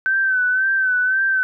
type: tone with vibrato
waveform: sine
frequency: 1530 Hz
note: G6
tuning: 42 cents flat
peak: -15 dBFS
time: 0.06-1.43 s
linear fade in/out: 0 ms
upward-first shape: sine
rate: 1.9 Hz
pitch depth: 51 cents each way
effects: none